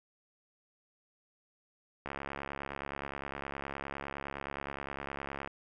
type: click train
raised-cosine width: 0.5 ms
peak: -23 dBFS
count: 239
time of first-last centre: 2.06-5.475 s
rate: 69.7 Hz
effects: none